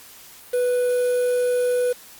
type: tone with quantisation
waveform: triangle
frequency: 493.9 Hz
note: B4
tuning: in tune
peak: -16 dBFS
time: 0.53-1.93 s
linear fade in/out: 10 ms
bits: 6
effects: white hiss -45 dBFS RMS until 2.19 s + Opus 48 kbps